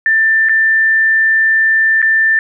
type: tone with dropouts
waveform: sine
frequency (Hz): 1780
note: A6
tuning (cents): +20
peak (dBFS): -8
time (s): 0.06-2.39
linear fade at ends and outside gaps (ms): 1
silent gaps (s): 0.487-0.494 / 2.018-2.026
effects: none